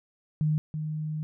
sine tone pair in turn, 153.4 / 154.28 Hz, D#3 / D#3, -24 / -14 cents, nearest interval unison, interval 10 cents, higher second, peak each -22 / -29 dBFS, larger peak first, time 0.41-0.58 / 0.74-1.23 s, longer second, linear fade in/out 0 ms, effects none

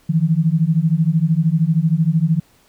sine beating tone pair, 155.3 / 168.3 Hz, D#3 / E3, -3 / +36 cents, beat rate 13 Hz, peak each -16 dBFS, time 0.09-2.4 s, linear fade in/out 10 ms, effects pink hiss -55 dBFS RMS until 2.68 s

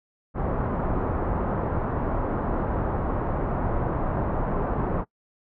pink low-pass noise, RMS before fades -26 dBFS, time 0.34-5.05 s, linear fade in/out 50 ms, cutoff 1200 Hz, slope 24 dB/octave, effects noise-tail reverb RT60 0.1 s tail -23 dB re dry

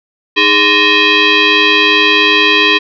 sine tone with frequency modulation, 309.7 Hz, D#4, 8 cents flat, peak -6 dBFS, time 0.36-2.79 s, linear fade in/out 20 ms, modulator 722 Hz, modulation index 4.8, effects none

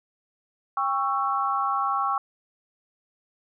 sine chord, C# diminished, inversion second, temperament just, 798.3 / 1108.7 / 1330.5 Hz, G5 / C#6 / E6, +31 / 0 / +16 cents, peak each -28 / -25 / -28 dBFS, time 0.77-2.18 s, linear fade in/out 2 ms, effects none

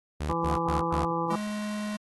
sawtooth tone bursts, 75.1 Hz, D2, 39 cents sharp, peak -25 dBFS, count 4, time 0.2-1.05 s, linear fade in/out 10 ms, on 130 ms, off 110 ms
harmonic tone, 167.3 Hz, E3, 26 cents sharp, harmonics 1 / 2 / 3 / 5 / 6 / 7, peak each -33 / -33 / -33 / -33 / -33 / -33 dBFS, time 0.29-1.36 s, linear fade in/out 5 ms
square tone, 210 Hz, G#3, 19 cents sharp, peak -31 dBFS, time 1.3-1.97 s, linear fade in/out 10 ms
effects AAC 32 kbps

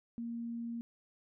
sine tone, 233.5 Hz, A#3, 3 cents sharp, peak -37 dBFS, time 0.18-0.81 s, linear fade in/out 0 ms, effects none

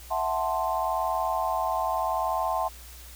sine chord, F# half-diminished seventh, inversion third, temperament equal, 659.3 / 740 / 880 / 1046.5 Hz, E5 / F#5 / A5 / C6, 0 / 0 / 0 / 0 cents, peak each -30 dBFS, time 0.1-2.69 s, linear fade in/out 20 ms, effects added 60 Hz sine -45 dBFS peak until 3.15 s + white hiss -48 dBFS RMS until 3.15 s

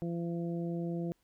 harmonic tone, 170.2 Hz, F3, 44 cents flat, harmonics 1 / 2 / 3 / 4, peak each -34 / -38 / -44 / -48 dBFS, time 0.02-1.12 s, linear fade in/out 0 ms, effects pink hiss -75 dBFS RMS until 1.23 s

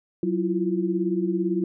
sine tone cluster, 186.2 / 330.6 / 348.4 Hz, F#3 / E4 / F4, +11 / +5 / -4 cents, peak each -26 dBFS, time 0.23-1.64 s, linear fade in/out 2 ms, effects none

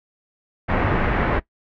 pink low-pass noise, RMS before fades -20 dBFS, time 0.68-1.4 s, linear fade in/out 20 ms, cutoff 2100 Hz, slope 24 dB/octave, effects noise-tail reverb RT60 0.1 s tail -19 dB re dry

